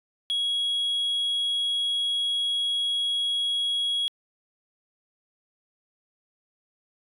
sine tone, 3320 Hz, G#7, 1 cent flat, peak -21 dBFS, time 0.3-4.08 s, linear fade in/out 0 ms, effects tanh soft clip ceiling -22 dBFS

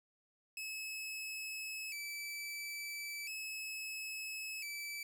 sawtooth tone with vibrato, 2447 Hz, D#7, 29 cents flat, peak -38 dBFS, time 0.57-5.03 s, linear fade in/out 2 ms, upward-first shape square, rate 0.37 Hz, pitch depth 96 cents each way, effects none

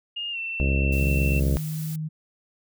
sine tone with pitch glide, 2834 to 2687 Hz, F7 to E7, +25 to +33 cents, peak -28 dBFS, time 0.16-1.4 s, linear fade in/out 10 ms, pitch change -92 cents, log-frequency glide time 0.31-0.38 s
harmonic tone, 68 Hz, C#2, 33 cents flat, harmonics 1 / 2 / 3 / 4 / 5 / 6 / 7 / 8 / 9, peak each -21 / -27 / -31 / -33 / -35 / -37 / -38 / -39 / -40 dBFS, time 0.6-1.57 s, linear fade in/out 0 ms
blue noise, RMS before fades -40 dBFS, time 0.92-1.96 s, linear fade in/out 5 ms
sine tone with vibrato, 155.56 Hz, D#3, in tune, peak -27 dBFS, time 1-2.09 s, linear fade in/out 20 ms, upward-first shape sine, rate 1.4 Hz, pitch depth 9 cents each way
effects none

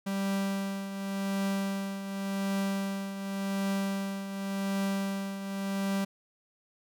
45% pulse tone with tremolo, 196 Hz, G3, in tune, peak -27 dBFS, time 0.06-6.05 s, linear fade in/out 10 ms, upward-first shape triangle, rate 0.89 Hz, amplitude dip 65%, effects none

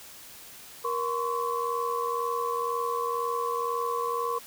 sine tone cluster, 472.7 / 1038 / 1120 Hz, A#4 / C6 / C#6, +24 / -14 / +18 cents, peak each -31 dBFS, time 0.84-4.39 s, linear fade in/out 10 ms, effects white hiss -47 dBFS RMS until 4.46 s

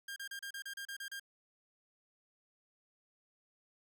sawtooth tone bursts, 1606 Hz, G6, 41 cents sharp, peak -38 dBFS, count 10, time 0.08-1.197 s, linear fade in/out 5 ms, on 82 ms, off 33 ms, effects none

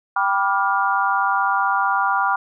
sine chord, G dominant seventh, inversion none, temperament just, 784 / 980 / 1176 / 1411.2 Hz, G5 / B5 / D6 / F6, 0 / -14 / +2 / +18 cents, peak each -22 dBFS, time 0.16-2.36 s, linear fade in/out 5 ms, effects none

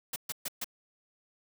white noise bursts, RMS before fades -35 dBFS, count 4, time 0.13-0.644 s, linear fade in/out 5 ms, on 31 ms, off 130 ms, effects none

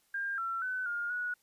sine tone with pitch steps, 1603 / 1350 / 1509 / 1416 / 1463 Hz, G6 / E6 / F#6 / F6 / F#6, +38 / +41 / +34 / +23 / -20 cents, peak -32 dBFS, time 0.14-1.34 s, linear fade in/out 5 ms, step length 240 ms, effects white hiss -71 dBFS RMS until 1.42 s + resampled to 32000 Hz

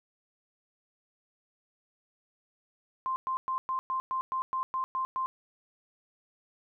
sine tone bursts, 1046.5 Hz, C6, in tune, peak -28 dBFS, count 11, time 3.06-5.26 s, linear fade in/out 0 ms, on 100 ms, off 110 ms, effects none

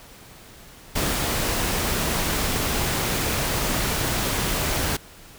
pink noise, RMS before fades -24 dBFS, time 0.95-4.97 s, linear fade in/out 10 ms, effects pink hiss -46 dBFS RMS until 5.38 s

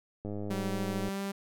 click train, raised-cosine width 2 ms, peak -25 dBFS, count 87, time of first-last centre 0.25-1.085 s, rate 103 Hz
sawtooth tone with pitch glide, 192.7 to 197.2 Hz, G3 to G3, -29 to +11 cents, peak -29 dBFS, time 0.5-1.32 s, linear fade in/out 10 ms, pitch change +40 cents, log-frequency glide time 1-1.2 s
effects none

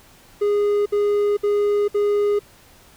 triangle tone bursts, 411.5 Hz, G#4, 16 cents flat, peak -14 dBFS, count 4, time 0.41-2.393 s, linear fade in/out 10 ms, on 450 ms, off 61 ms, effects pink hiss -50 dBFS RMS until 2.96 s

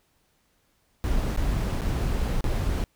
brown noise with dropouts, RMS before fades -25 dBFS, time 1.04-2.84 s, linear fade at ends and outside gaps 0 ms, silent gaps 1.363-1.374 / 1.809-1.818 / 2.408-2.442 s, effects pink hiss -68 dBFS RMS until 2.95 s

